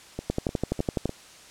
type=two click trains; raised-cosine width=2 ms; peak=-17 / -11 dBFS; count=4 / 10; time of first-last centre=0.19-1.094 / 0.3-1.056 s; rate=3.32 / 11.9 Hz; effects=white hiss -49 dBFS RMS until 1.5 s + low-pass 8000 Hz 12 dB/octave